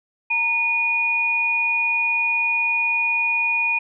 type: tone pair together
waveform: sine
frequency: 920 / 2456 Hz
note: A#5 / D#7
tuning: -23 / -23 cents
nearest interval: octave + perfect fourth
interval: 1700 cents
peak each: -28 / -18 dBFS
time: 0.3-3.79 s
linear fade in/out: 10 ms
effects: none